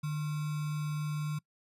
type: tone with sample-and-hold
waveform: sine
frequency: 150.6 Hz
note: D3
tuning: 44 cents sharp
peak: -31 dBFS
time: 0.03-1.39 s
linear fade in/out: 10 ms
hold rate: 1225 Hz
effects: noise-tail reverb RT60 0.1 s tail -24 dB re dry + resampled to 32000 Hz